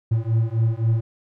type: beating tone pair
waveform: triangle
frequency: 111.2 / 115 Hz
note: A2 / A#2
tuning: +19 / -23 cents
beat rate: 3.8 Hz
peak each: -19 dBFS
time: 0.11-1.01 s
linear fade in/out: 10 ms
effects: none